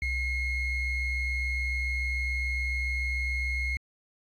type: ring-modulated tone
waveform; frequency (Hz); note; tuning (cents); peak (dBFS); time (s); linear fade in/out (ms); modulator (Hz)
triangle; 1046.5; C6; 0; -22; 0.02-3.77; 2; 1110
effects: AAC 64 kbps